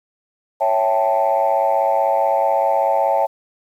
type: chord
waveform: sine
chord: A dominant seventh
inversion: first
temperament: equal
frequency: 554.4 / 659.3 / 784 / 880 Hz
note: C#5 / E5 / G5 / A5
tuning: 0 / 0 / 0 / 0 cents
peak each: -19 dBFS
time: 0.6-3.27 s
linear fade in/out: 20 ms
effects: tanh soft clip ceiling -7 dBFS + 8-bit